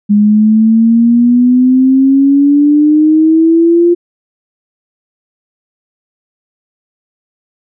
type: exponential sweep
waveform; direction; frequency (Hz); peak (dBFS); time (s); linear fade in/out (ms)
sine; up; 204.9 to 349.2; -4; 0.09-3.95; 20
effects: none